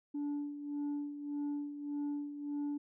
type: tone with tremolo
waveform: sine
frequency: 290 Hz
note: D4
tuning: 22 cents flat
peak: -31 dBFS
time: 0.14-2.78 s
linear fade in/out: 10 ms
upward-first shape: sine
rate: 1.7 Hz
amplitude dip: 70%
effects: tanh soft clip ceiling -33 dBFS